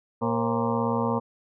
harmonic tone with a mistuned harmonic, 116.54 Hz, A#2, in tune, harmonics 1 / 2 / 4 / 5 / 6 / 7 / 8 / 9 / 10, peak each -32 / -27 / -29 / -32 / -39 / -35 / -31 / -33 / -37 dBFS, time 0.21-1.2 s, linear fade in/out 20 ms, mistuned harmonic 5, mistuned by -120 cents, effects none

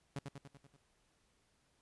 sawtooth tone with echo, 139.9 Hz, C#3, 16 cents sharp, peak -35 dBFS, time 0.16-0.19 s, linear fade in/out 2 ms, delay 96 ms, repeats 6, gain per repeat -4 dB, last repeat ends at 0.766 s, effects pink hiss -75 dBFS RMS until 1.81 s + resampled to 24000 Hz

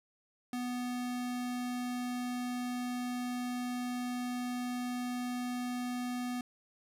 square tone, 246.9 Hz, B3, in tune, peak -35 dBFS, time 0.53-6.41 s, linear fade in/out 2 ms, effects resampled to 32000 Hz + 11-bit

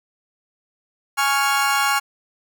30% pulse chord, Db major, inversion second, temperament equal, 830.6 / 1108.7 / 1396.9 Hz, Ab5 / Db6 / F6, 0 / 0 / 0 cents, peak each -19 dBFS, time 1.17-2 s, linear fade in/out 20 ms, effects none

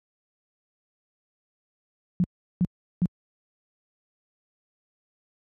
sine tone bursts, 178.9 Hz, F3, 42 cents sharp, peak -18 dBFS, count 3, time 2.2-3.057 s, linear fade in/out 0 ms, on 39 ms, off 370 ms, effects high-pass 60 Hz 12 dB/octave

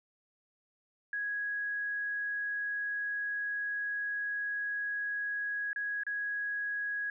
sine tone with dropouts, 1661.2 Hz, G#6, in tune, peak -32 dBFS, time 1.13-7.1 s, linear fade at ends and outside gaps 2 ms, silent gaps 5.731-5.76 / 6.035-6.066 s, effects none

